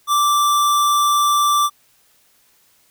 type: tone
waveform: square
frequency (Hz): 1172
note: D6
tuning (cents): -4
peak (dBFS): -14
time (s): 0.07-1.7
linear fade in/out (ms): 50
effects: white hiss -57 dBFS RMS until 2.9 s